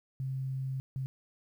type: tone bursts at uneven times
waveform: sine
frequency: 132.7 Hz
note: C3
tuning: 25 cents sharp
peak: -32 dBFS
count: 2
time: 0.2-0.8 / 0.96-1.06 s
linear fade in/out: 0 ms
effects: 11-bit